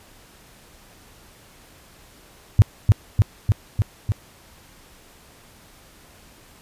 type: tone with echo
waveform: sine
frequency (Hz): 103.83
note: G#2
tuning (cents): 0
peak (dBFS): -6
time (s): 2.59-2.62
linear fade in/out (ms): 0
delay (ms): 300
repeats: 5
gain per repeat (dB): -2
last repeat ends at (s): 4.12
effects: pink hiss -50 dBFS RMS until 6.61 s + resampled to 32000 Hz